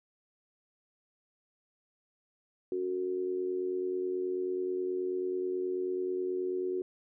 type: tone with amplitude modulation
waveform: sine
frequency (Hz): 367.9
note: F#4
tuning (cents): -10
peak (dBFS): -27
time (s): 2.72-6.82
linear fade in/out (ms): 2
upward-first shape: sine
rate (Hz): 89.3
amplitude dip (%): 65
effects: none